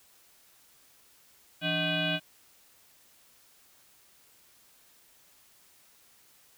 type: tone with frequency modulation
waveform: sine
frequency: 1548 Hz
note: G6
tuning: 22 cents flat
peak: -26 dBFS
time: 1.61-2.2 s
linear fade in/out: 50 ms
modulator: 460 Hz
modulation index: 4
effects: white hiss -61 dBFS RMS until 6.57 s